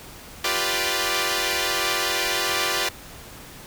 5% pulse chord, G dominant seventh, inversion third, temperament equal, 349.2 / 392 / 493.9 / 587.3 Hz, F4 / G4 / B4 / D5, 0 / 0 / 0 / 0 cents, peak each -16 dBFS, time 0.44-2.89 s, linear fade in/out 5 ms, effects pink hiss -42 dBFS RMS until 3.66 s

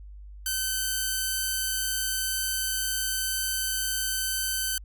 5% pulse tone, 1533 Hz, G6, 39 cents flat, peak -15 dBFS, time 0.46-4.78 s, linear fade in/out 2 ms, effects added 50 Hz sine -41 dBFS peak until 4.84 s

